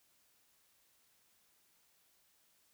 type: silence
effects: white hiss -72 dBFS RMS until 2.73 s